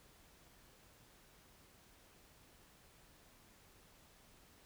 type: silence
effects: pink hiss -65 dBFS RMS until 4.65 s